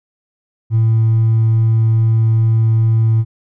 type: tone with hard clipping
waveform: triangle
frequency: 112.2 Hz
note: A2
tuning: 34 cents sharp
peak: -9 dBFS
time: 0.7-3.25 s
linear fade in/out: 50 ms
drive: 2 dB
effects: none